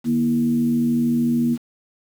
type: tone with frequency modulation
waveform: sine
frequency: 238.7 Hz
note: A#3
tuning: 41 cents sharp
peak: -16 dBFS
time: 0.04-1.58 s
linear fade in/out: 50 ms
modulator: 86.4 Hz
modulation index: 0.52
effects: 7-bit